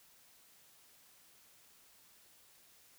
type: silence
effects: white hiss -64 dBFS RMS until 2.98 s